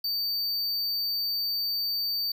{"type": "tone", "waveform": "square", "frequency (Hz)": 4600, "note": "D8", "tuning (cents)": -37, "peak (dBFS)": -27, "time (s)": [0.04, 2.32], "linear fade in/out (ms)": 5, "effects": []}